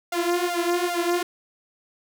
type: tone with flanger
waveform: sawtooth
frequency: 349.2 Hz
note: F4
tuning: in tune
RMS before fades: -24 dBFS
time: 0.12-1.23 s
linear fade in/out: 5 ms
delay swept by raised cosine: 1.4 to 5.9 ms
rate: 2.5 Hz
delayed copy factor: +0.8
effects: none